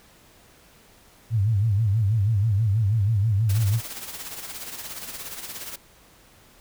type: tone with vibrato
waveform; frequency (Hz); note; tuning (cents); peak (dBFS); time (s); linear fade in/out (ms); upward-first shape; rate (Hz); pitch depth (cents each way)
sine; 105.6; G#2; +29; -18; 1.3-3.81; 50; sine; 6.2; 160
type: noise with tremolo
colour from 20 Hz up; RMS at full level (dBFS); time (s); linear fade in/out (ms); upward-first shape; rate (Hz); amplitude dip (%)
white; -34; 3.49-5.76; 5; sine; 17; 55
effects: pink hiss -54 dBFS RMS until 6.6 s

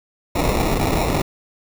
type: noise with sample-and-hold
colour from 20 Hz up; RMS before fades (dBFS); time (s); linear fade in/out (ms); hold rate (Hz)
pink; -19; 0.35-1.22; 5; 1575
effects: none

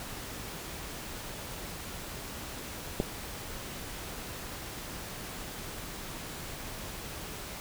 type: clicks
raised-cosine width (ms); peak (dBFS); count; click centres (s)
2; -14 / -24; 2; 3.001 / 3.006
effects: pink hiss -41 dBFS RMS until 7.6 s

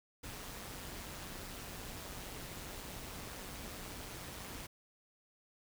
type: noise with amplitude modulation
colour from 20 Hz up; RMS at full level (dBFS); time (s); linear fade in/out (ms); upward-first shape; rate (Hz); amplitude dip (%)
pink; -44; 0.23-4.67; 10; sine; 190; 55
effects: none

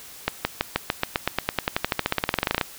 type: accelerating click train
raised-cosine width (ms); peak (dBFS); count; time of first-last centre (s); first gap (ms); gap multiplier
0.3; -4; 29; 0.28-2.612; 170; 0.94
effects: white hiss -43 dBFS RMS until 2.78 s

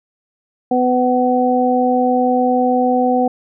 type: harmonic tone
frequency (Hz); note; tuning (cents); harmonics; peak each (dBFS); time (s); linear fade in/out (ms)
250.5; B3; +25; 1 / 2 / 3; -16 / -17 / -16; 0.71-3.28; 5
effects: none

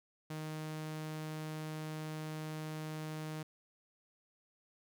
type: tone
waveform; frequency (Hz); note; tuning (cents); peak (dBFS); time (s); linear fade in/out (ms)
sawtooth; 155.56; D#3; 0; -36; 0.3-3.43; 5
effects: none

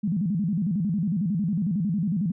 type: tone with vibrato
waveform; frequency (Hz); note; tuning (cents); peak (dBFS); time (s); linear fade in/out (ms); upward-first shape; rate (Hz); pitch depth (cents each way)
sine; 185; F#3; 0; -22; 0.03-2.32; 10; square; 11; 210
effects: none

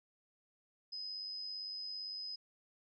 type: tone with amplitude modulation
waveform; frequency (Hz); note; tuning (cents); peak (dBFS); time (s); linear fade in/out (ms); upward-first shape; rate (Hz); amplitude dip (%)
sine; 5040; D#8; +21; -39; 0.92-2.36; 10; sine; 97.7; 40
effects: none

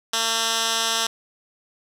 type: tone with band-pass filter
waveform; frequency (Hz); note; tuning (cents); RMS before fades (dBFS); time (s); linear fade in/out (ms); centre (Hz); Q
10% pulse; 226.7; A#3; -48; -23; 0.13-1.07; 5; 5000; 1
effects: none

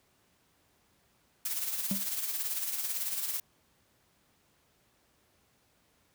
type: noise with tremolo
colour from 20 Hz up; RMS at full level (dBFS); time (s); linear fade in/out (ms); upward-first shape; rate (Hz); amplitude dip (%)
blue; -32; 1.45-3.4; 5; sine; 18; 50
type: tone with exponential decay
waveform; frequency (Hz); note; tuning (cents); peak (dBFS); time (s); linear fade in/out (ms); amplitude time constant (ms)
triangle; 197.6; G3; +14; -24; 1.91-2.07; 2; 34
effects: pink hiss -69 dBFS RMS until 6.14 s + high-pass 60 Hz 12 dB/octave

